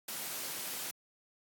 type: noise with amplitude modulation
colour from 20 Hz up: white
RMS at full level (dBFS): -38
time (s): 0.08-0.91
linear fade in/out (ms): 5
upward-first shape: sine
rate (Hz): 235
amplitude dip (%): 30
effects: high-pass 150 Hz 12 dB/octave + AAC 64 kbps